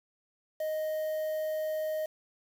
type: tone with quantisation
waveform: triangle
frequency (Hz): 622.3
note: D#5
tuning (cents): 0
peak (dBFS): -28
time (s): 0.6-2.06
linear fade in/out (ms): 5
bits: 8
effects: none